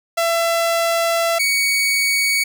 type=tone pair in turn; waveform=sawtooth; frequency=671 / 2241 Hz; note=E5 / C#7; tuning=+31 / +18 cents; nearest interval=octave + major sixth; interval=2087 cents; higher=second; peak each=-12 dBFS; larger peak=neither; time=0.17-1.39 / 1.39-2.44 s; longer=first; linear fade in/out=10 ms; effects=none